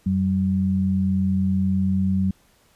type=tone pair together; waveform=sine; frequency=90.8 / 190.52 Hz; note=F#2 / G3; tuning=-32 / -49 cents; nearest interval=octave + minor second; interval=1283 cents; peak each=-24 / -19 dBFS; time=0.06-2.31 s; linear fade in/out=5 ms; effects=pink hiss -59 dBFS RMS until 2.75 s + resampled to 32000 Hz